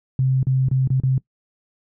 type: tone with dropouts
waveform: sine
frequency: 131.3 Hz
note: C3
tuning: 6 cents sharp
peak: -15 dBFS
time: 0.19-1.18 s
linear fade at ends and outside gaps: 2 ms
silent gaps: 0.43-0.469 / 0.686-0.713 / 0.875-0.903 / 1.001-1.035 s
effects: noise-tail reverb RT60 0.1 s tail -21 dB re dry